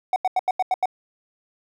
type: tone bursts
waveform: triangle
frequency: 745 Hz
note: F#5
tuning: 12 cents sharp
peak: -15 dBFS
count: 7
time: 0.13-0.857 s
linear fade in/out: 2 ms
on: 31 ms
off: 85 ms
effects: none